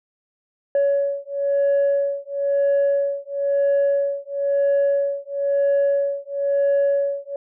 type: beating tone pair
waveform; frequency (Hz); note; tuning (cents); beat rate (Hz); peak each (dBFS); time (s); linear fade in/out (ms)
sine; 561 / 562; C#5 / C#5; +21 / +24; 1; -19; 0.75-7.36; 2
effects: tanh soft clip ceiling -13 dBFS